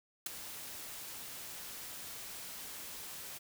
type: noise with ADSR envelope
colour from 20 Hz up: white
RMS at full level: -34 dBFS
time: 0.26-3.39 s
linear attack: 4 ms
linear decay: 13 ms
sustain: -12 dB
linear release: 20 ms
effects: none